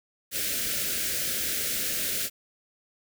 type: band-stop noise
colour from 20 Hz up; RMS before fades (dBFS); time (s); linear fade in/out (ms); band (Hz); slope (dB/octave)
white; -29; 0.31-2.3; 50; 630 to 1400; 48
effects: none